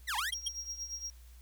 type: linear two-way sweep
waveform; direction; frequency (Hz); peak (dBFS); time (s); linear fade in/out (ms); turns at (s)
sawtooth; down then up; 2107 to 800 to 2107; -29; 0.07-0.31; 20; 0.16
type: tone bursts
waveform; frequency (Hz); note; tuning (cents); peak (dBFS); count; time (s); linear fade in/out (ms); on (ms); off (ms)
square; 3225; G7; +48; -32; 3; 0.18-0.483; 5; 21; 120
type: tone with tremolo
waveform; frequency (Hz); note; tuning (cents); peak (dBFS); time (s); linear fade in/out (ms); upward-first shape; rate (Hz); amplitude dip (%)
triangle; 5620; F8; +10; -34; 0.33-1.1; 0; triangle; 8.6; 80
effects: added 60 Hz sine -51 dBFS peak until 1.41 s + white hiss -64 dBFS RMS until 1.41 s